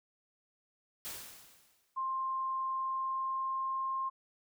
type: noise with exponential decay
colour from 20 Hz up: white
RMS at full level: -40 dBFS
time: 1.05-1.97 s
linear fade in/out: 0 ms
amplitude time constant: 200 ms
type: tone with pitch glide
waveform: sine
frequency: 1055 to 1062.3 Hz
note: C6 to C6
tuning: +14 to +26 cents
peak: -32 dBFS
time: 1.96-4.1 s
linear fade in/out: 20 ms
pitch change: +12 cents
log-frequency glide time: 2.71-3.98 s
effects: none